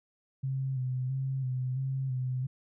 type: tone with vibrato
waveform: sine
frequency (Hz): 130.7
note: C3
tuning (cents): -1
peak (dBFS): -29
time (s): 0.43-2.47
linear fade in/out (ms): 10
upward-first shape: square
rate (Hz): 1.5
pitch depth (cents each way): 38
effects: none